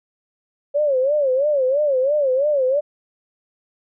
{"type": "tone with vibrato", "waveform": "sine", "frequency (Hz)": 554.4, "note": "C#5", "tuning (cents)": 0, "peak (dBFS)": -15, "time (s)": [0.74, 2.81], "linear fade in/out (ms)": 20, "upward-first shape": "sine", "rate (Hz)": 3, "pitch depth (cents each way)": 150, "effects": []}